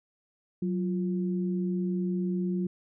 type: tone pair together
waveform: sine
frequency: 184.53 / 349.2 Hz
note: F#3 / F4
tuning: -4 / 0 cents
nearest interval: major seventh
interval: 1104 cents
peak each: -27 / -34 dBFS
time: 0.62-2.67 s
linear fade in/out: 5 ms
effects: none